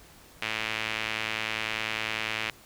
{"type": "tone with band-pass filter", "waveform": "sawtooth", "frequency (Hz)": 110, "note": "A2", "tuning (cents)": 0, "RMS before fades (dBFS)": -32, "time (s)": [0.42, 2.5], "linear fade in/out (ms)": 0, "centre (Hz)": 2500, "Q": 2.2, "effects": ["pink hiss -53 dBFS RMS until 2.65 s"]}